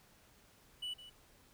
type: tone with echo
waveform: triangle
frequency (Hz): 2960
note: F#7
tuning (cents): 0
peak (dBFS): -37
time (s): 0.82-0.94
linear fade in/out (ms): 10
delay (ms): 160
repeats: 1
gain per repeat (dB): -13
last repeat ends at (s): 1.1
effects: pink hiss -65 dBFS RMS until 1.53 s